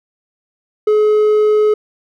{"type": "tone with hard clipping", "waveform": "sine", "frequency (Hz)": 425.1, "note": "G#4", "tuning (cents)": 40, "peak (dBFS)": -10, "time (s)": [0.87, 1.74], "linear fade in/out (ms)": 5, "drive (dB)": 3, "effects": []}